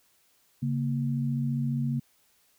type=tone pair together; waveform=sine; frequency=138.7 / 233.4 Hz; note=C#3 / A#3; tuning=+1 / +2 cents; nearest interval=major sixth; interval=901 cents; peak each=-27 / -30 dBFS; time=0.62-2 s; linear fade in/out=10 ms; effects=white hiss -66 dBFS RMS until 2.58 s